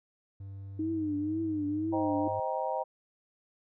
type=tone with pitch glide; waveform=triangle; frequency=98 to 100.12 Hz; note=G2 to G2; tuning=0 to +37 cents; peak=-38 dBFS; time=0.4-2.4 s; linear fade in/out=5 ms; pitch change=+37 cents; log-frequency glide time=1.09-1.2 s
type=tone with vibrato; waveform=sine; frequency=309.3 Hz; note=D#4; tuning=10 cents flat; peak=-29 dBFS; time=0.79-2.28 s; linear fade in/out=5 ms; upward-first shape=triangle; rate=2 Hz; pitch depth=110 cents each way
type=chord; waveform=sine; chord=C minor seventh; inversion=none; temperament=just; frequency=523.3 / 627.9 / 784.9 / 941.9 Hz; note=C5 / Eb5 / G5 / Bb5; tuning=0 / +16 / +2 / +18 cents; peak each=-35 dBFS; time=1.92-2.84 s; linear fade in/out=20 ms
effects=none